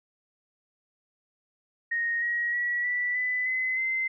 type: tone with pitch steps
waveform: sine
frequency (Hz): 1864.7 / 1897.3 / 1930.5 / 1964.2 / 1998.5 / 2033 / 2069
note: A#6 / A#6 / B6 / B6 / B6 / B6 / C7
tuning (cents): 0 / +30 / -40 / -10 / +20 / +50 / -20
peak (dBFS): -25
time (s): 1.91-4.08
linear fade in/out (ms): 10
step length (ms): 310
effects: none